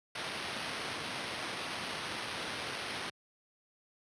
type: noise with sample-and-hold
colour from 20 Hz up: blue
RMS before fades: -39 dBFS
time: 0.15-3.1 s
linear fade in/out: 5 ms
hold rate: 7350 Hz
effects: high-pass 100 Hz 12 dB/octave + resampled to 22050 Hz